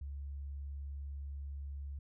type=tone; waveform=sine; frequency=70.2 Hz; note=C#2; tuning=22 cents sharp; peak=-40 dBFS; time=0.01-1.99 s; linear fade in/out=5 ms; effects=none